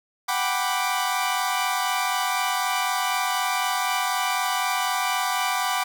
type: chord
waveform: sawtooth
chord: G major seventh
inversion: third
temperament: equal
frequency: 740 / 784 / 987.8 / 1174.7 Hz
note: F#5 / G5 / B5 / D6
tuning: 0 / 0 / 0 / 0 cents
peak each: -24 / -26 / -24 / -24 dBFS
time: 0.28-5.84 s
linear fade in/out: 10 ms
effects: 9-bit